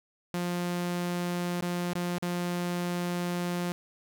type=tone with dropouts; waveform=sawtooth; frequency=176 Hz; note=F3; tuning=14 cents sharp; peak=-25 dBFS; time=0.34-3.72 s; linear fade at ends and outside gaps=0 ms; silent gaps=1.609-1.623 / 1.933-1.953 / 2.183-2.225 s; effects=none